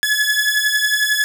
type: beating tone pair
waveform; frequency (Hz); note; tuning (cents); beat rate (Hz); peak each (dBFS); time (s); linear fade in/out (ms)
sawtooth; 1700 / 1711; G#6 / A6; +40 / -49; 11; -14 / -15; 0.03-1.24; 0
effects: none